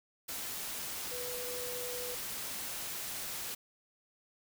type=tone in noise; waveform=sine; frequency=493.9 Hz; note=B4; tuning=in tune; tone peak=-41 dBFS; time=1.11-2.15 s; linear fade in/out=10 ms; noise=white; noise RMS=-40 dBFS; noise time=0.28-3.55 s; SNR=-4 dB; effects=none